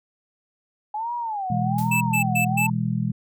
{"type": "tone with vibrato", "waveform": "sine", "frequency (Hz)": 830.6, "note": "G#5", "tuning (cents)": 0, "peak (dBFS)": -25, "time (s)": [0.94, 2.7], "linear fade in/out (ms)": 5, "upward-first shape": "sine", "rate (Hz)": 1.2, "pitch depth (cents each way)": 250}
{"type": "chord", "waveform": "sine", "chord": "E major", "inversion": "second", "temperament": "just", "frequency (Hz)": [123.61, 164.81, 206], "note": ["B2", "E3", "G#3"], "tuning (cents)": [2, 0, -14], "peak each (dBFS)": [-25, -26, -26], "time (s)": [1.5, 3.12], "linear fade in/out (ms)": 5}
{"type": "noise with exponential decay", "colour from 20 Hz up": "blue", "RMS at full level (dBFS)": -33, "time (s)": [1.78, 2.01], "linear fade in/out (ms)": 5, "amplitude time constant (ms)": 50}
{"type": "tone bursts", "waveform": "square", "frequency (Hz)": 2637, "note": "E7", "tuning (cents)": 0, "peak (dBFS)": -21, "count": 4, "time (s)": [1.91, 2.67], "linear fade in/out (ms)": 10, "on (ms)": 100, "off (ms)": 120}
{"effects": []}